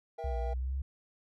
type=chord; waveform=triangle; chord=E diminished; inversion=second; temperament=just; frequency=474.7 / 659.3 / 791.1 Hz; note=Bb4 / E5 / G5; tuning=+31 / 0 / +16 cents; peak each=-40 dBFS; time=0.18-0.54 s; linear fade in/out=10 ms
type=exponential two-way sweep; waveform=sine; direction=down then up; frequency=69.3 to 58.27 to 68.7 Hz; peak=-31 dBFS; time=0.24-0.82 s; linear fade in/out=5 ms; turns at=0.37 s
effects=none